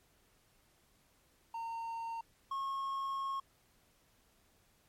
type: tone pair in turn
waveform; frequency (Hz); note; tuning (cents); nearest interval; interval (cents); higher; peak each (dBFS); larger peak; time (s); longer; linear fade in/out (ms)
triangle; 916 / 1087.4; A#5 / C#6; -31 / -34; minor third; 297; second; -36 / -33; second; 1.54-2.21 / 2.51-3.4; second; 5
effects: pink hiss -70 dBFS RMS until 4.88 s + MP3 64 kbps